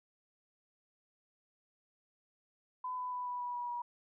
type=tone with pitch steps; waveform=sine; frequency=1007 / 999.5 / 992 / 984.6 / 977.2 / 969.9 / 962.6 Hz; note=B5 / B5 / B5 / B5 / B5 / B5 / B5; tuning=+33 / +20 / +7 / -6 / -19 / -32 / -45 cents; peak=-36 dBFS; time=2.84-3.82 s; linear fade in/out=5 ms; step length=140 ms; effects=none